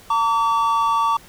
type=tone pair together; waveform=triangle; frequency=908.3 / 1146 Hz; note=A#5 / D6; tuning=-45 / -43 cents; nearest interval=major third; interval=402 cents; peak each=-18 / -16 dBFS; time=0.1-1.17 s; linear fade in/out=5 ms; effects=pink hiss -46 dBFS RMS until 1.28 s